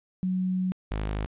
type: tone pair in turn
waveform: sine / sawtooth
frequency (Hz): 185 / 52.08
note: F#3 / G#1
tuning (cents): 0 / +6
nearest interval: octave + minor seventh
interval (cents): 2194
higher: first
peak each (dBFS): -24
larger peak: neither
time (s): 0.23-0.72 / 0.91-1.26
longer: first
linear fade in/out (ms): 0
effects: resampled to 8000 Hz + 11-bit